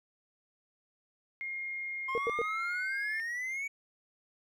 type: tone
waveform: sine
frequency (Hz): 2133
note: C7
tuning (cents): +33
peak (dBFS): -35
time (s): 1.41-3.2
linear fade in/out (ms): 0
type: exponential sweep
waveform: triangle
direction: up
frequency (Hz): 1046.5 to 2275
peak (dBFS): -32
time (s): 2.08-3.68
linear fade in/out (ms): 10
type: tone bursts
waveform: sine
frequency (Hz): 466.2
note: A#4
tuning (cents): 0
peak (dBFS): -28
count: 3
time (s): 2.15-2.416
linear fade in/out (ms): 0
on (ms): 28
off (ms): 91
effects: none